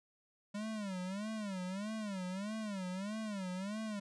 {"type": "tone with vibrato", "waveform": "square", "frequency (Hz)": 200, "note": "G3", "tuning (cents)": 35, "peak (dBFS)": -39, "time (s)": [0.54, 4], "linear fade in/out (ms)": 10, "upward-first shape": "sine", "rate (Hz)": 1.6, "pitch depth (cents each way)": 170, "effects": ["resampled to 22050 Hz"]}